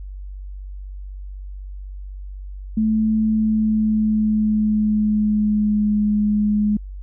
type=tone with pitch glide; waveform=sine; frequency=218.3 to 209.3 Hz; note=A3 to G#3; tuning=-13 to +14 cents; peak=-15 dBFS; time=2.77-6.77 s; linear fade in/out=5 ms; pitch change=-73 cents; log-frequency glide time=3.23-5.99 s; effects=added 48 Hz sine -30 dBFS peak until 7.02 s